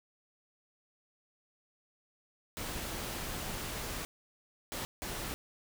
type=noise bursts at uneven times; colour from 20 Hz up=pink; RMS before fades=-39 dBFS; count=3; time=2.57-4.05 / 4.72-4.85 / 5.02-5.34 s; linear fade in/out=0 ms; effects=none